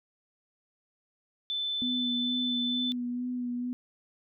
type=tone; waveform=sine; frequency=3520 Hz; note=A7; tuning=in tune; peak=-29 dBFS; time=1.5-2.92 s; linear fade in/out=0 ms
type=tone with vibrato; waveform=sine; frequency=246.3 Hz; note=B3; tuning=5 cents flat; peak=-30 dBFS; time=1.82-3.73 s; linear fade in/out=0 ms; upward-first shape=sine; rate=2.2 Hz; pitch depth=22 cents each way
effects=none